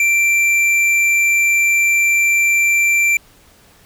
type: tone with tanh clipping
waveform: triangle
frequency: 2353 Hz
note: D7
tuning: 3 cents sharp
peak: -13 dBFS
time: 0-3.17 s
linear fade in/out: 2 ms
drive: 14 dB
effects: pink hiss -49 dBFS RMS until 3.85 s